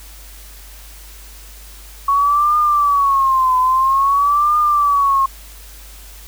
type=tone with vibrato; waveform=sine; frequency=1108.7 Hz; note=C#6; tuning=in tune; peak=-11 dBFS; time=2.08-5.26 s; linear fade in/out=5 ms; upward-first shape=triangle; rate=0.5 Hz; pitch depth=160 cents each way; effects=added 50 Hz sine -37 dBFS peak until 6.27 s + white hiss -41 dBFS RMS until 6.27 s